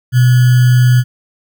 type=tone with sample-and-hold; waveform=sine; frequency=124.5 Hz; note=B2; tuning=14 cents sharp; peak=-5 dBFS; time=0.12-1.04 s; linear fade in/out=50 ms; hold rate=1575 Hz; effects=none